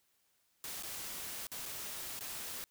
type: noise with dropouts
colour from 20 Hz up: white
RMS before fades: -43 dBFS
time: 0.64-2.64 s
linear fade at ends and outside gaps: 0 ms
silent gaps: 0.825-0.834 / 1.469-1.517 / 1.656-1.66 / 2.192-2.208 s
effects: white hiss -75 dBFS RMS until 2.7 s